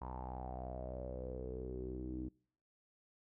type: tone with low-pass filter sweep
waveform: sawtooth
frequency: 63.2 Hz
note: B1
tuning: 41 cents sharp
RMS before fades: -44 dBFS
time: 0.01-2.29 s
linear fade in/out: 10 ms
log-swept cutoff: 960 to 300 Hz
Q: 8.1
effects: noise-tail reverb RT60 0.6 s tail -26 dB re dry